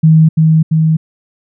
sine tone with echo, 158.9 Hz, D#3, 37 cents sharp, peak -3 dBFS, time 0.03-0.29 s, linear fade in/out 10 ms, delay 340 ms, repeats 2, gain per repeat -2 dB, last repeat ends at 0.97 s, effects none

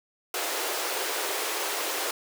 pink high-pass noise, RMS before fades -30 dBFS, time 0.34-2.11 s, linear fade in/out 2 ms, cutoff 350 Hz, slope 48 dB/octave, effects none

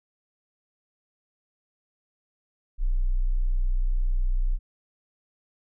sine tone, 30.87 Hz, B0, in tune, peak -20 dBFS, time 2.78-4.59 s, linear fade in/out 50 ms, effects none

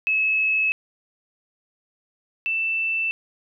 sine tone pair in turn, 2587 / 2660 Hz, E7 / E7, -33 / +15 cents, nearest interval unison, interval 48 cents, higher second, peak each -18 / -21 dBFS, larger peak first, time 0.07-0.72 / 2.46-3.11 s, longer neither, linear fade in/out 0 ms, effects none

